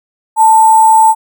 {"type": "tone with sample-and-hold", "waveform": "sine", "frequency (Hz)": 885, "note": "A5", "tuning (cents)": 10, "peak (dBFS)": -3, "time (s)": [0.36, 1.15], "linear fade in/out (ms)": 50, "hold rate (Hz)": 8820, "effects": []}